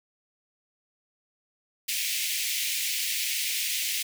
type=high-pass noise; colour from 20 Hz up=pink; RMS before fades=-29 dBFS; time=1.88-4.03 s; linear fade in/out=10 ms; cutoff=2100 Hz; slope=48 dB/octave; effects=none